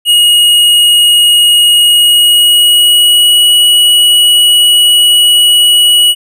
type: tone with pitch glide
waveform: square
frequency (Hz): 2884 to 2923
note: F#7 to F#7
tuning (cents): -45 to -22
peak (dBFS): -4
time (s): 0.05-6.15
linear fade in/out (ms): 50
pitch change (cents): +23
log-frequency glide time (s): 1.74-3.53
effects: none